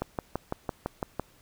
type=click train; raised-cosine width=1 ms; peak=-15 dBFS; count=8; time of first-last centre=0.02-1.196 s; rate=5.95 Hz; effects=pink hiss -60 dBFS RMS until 1.41 s